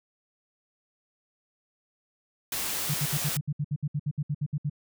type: noise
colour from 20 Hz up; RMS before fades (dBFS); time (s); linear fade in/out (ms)
white; -31; 2.52-3.37; 2
type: tone bursts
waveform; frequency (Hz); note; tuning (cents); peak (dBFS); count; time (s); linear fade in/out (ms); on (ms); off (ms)
sine; 146.83; D3; 0; -25; 16; 2.89-4.698; 10; 53; 64
effects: none